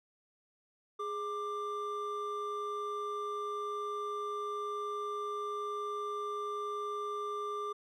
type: tone pair together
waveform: triangle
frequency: 415.3 / 1184.9 Hz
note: G#4 / D6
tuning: 0 / +15 cents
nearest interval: octave + tritone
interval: 1815 cents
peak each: -37 / -35 dBFS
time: 0.99-7.73 s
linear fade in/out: 10 ms
effects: none